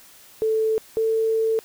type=tone pair in turn; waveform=sine; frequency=440 / 445.6 Hz; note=A4 / A4; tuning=0 / +22 cents; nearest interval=unison; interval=22 cents; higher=second; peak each=-18 dBFS; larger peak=neither; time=0.42-0.78 / 0.97-1.59 s; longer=second; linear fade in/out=0 ms; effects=white hiss -49 dBFS RMS until 1.64 s